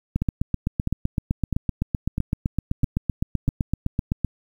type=two click trains; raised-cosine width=5 ms; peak=-10 / -9 dBFS; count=6 / 33; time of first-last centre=0.22-3.488 / 0.16-4.247 s; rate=1.53 / 7.83 Hz; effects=8-bit